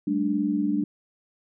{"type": "chord", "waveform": "sine", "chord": "G suspended second", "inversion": "none", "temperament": "equal with one note detuned", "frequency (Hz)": [196, 216.8, 293.7], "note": ["G3", "A3", "D4"], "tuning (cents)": [0, -25, 0], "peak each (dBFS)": [-28, -28, -24], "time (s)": [0.07, 0.84], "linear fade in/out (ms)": 5, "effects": []}